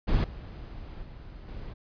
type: noise with level steps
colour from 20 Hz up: brown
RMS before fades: -24 / -41 / -44 / -39 dBFS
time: 0.07-1.74 s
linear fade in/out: 20 ms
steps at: 0.24 / 1.03 / 1.48 s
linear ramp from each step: 2 ms
effects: resampled to 11025 Hz